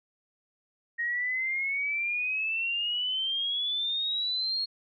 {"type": "exponential sweep", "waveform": "sine", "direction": "up", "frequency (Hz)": [1866, 4310], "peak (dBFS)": -27, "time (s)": [0.98, 4.66], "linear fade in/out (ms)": 20, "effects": []}